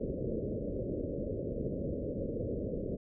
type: low-pass noise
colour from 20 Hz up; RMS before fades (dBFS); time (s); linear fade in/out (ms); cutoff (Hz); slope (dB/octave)
white; -36; 0-2.97; 10; 580; 96
effects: none